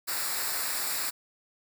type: noise with comb filter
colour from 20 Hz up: white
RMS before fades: -31 dBFS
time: 0.07-1.11 s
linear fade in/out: 20 ms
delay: 0.32 ms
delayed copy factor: -0.7
effects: none